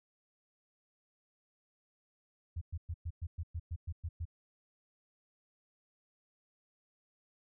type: tone bursts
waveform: sine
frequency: 83.4 Hz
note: E2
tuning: 21 cents sharp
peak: -35 dBFS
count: 11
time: 2.56-4.254 s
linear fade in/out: 10 ms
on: 54 ms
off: 110 ms
effects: none